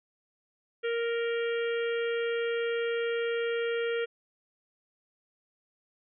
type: harmonic tone with a mistuned harmonic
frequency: 466.2 Hz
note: A#4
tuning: in tune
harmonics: 1 / 3 / 4 / 5 / 6 / 7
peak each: -28 / -38 / -40 / -42 / -44 / -45 dBFS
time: 0.83-4.06 s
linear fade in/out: 20 ms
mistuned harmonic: 7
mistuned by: -20 cents
effects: none